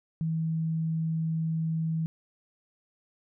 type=tone; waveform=sine; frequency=161.4 Hz; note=E3; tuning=36 cents flat; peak=-26 dBFS; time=0.21-2.06 s; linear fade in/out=0 ms; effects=none